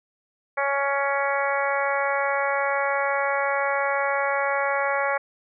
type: harmonic tone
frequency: 278.9 Hz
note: C#4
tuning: 11 cents sharp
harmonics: 2 / 3 / 4 / 5 / 6 / 7 / 8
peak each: -26 / -28 / -29 / -30 / -31 / -31 / -32 dBFS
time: 0.57-5.18 s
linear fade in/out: 10 ms
effects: none